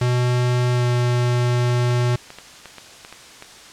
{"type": "tone with pitch glide", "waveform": "square", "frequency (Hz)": [123.47, 122.26], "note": ["B2", "B2"], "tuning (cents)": [0, -17], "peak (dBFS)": -17, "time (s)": [0.01, 2.16], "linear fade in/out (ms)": 5, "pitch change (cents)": -17, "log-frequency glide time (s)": [0.72, 0.85]}
{"type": "clicks", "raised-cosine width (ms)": 0.3, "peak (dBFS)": -20, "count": 11, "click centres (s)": [1.701, 1.909, 2.012, 2.14, 2.304, 2.386, 2.657, 2.783, 3.049, 3.126, 3.424]}
{"effects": ["white hiss -42 dBFS RMS until 3.72 s", "low-pass 7000 Hz 12 dB/octave"]}